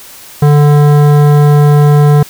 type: tone with hard clipping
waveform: sine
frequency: 146.83 Hz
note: D3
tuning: in tune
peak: -5 dBFS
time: 0.42-2.23 s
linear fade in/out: 5 ms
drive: 15 dB
effects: white hiss -33 dBFS RMS until 2.29 s